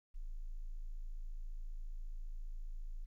sine tone, 27.34 Hz, A0, 10 cents flat, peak -40 dBFS, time 0.14-3.06 s, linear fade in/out 20 ms, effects 13-bit

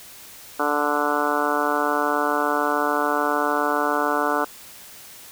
harmonic tone, 146.9 Hz, D3, 1 cent sharp, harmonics 2 / 3 / 4 / 5 / 6 / 7 / 8 / 9 / 10, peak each -28 / -28 / -28 / -28 / -28 / -28 / -28 / -28 / -28 dBFS, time 0.59-4.45 s, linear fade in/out 10 ms, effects white hiss -43 dBFS RMS until 5.31 s

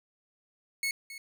sawtooth tone with echo, 2195 Hz, C#7, 18 cents flat, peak -25 dBFS, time 0.83-0.91 s, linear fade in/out 2 ms, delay 270 ms, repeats 1, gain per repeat -13 dB, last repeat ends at 1.18 s, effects none

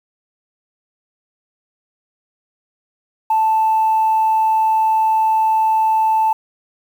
sine tone, 880 Hz, A5, in tune, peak -11 dBFS, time 3.3-6.33 s, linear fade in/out 5 ms, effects tanh soft clip ceiling -8 dBFS + 7-bit

